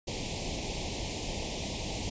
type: band-stop noise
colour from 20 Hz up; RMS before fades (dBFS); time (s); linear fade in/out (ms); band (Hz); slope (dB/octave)
pink; -35; 0.07-2.1; 10; 900 to 2200; 48
effects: resampled to 16000 Hz